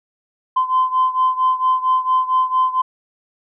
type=beating tone pair; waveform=sine; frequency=1028 / 1032.4 Hz; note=C6 / C6; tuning=-31 / -23 cents; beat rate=4.4 Hz; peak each=-15 / -18 dBFS; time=0.56-2.82 s; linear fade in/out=10 ms; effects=tanh soft clip ceiling -8 dBFS